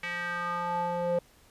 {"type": "tone with band-pass filter sweep", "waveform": "square", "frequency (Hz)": 174.61, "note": "F3", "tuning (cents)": 0, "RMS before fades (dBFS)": -31, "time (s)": [0.03, 1.19], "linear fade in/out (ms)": 5, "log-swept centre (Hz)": [2200, 530], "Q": 3.8, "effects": ["pink hiss -60 dBFS RMS until 1.5 s", "resampled to 32000 Hz"]}